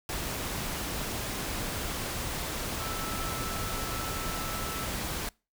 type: tone in noise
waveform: sine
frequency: 1318.5 Hz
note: E6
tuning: in tune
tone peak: -39 dBFS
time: 2.8-4.86 s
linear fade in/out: 2 ms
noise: pink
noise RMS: -34 dBFS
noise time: 0.09-5.29 s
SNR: -8 dB
effects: noise-tail reverb RT60 0.3 s tail -25 dB re dry